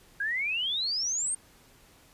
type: exponential sweep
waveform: sine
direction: up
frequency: 1592 to 8880 Hz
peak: -27 dBFS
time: 0.2-1.35 s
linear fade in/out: 5 ms
effects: pink hiss -58 dBFS RMS until 2.13 s + resampled to 32000 Hz